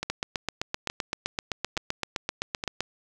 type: two click trains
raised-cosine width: 0.2 ms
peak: -10 / -13 dBFS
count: 22 / 4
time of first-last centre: 0.1-2.806 / 0.03-2.639 s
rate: 7.76 / 1.15 Hz
effects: none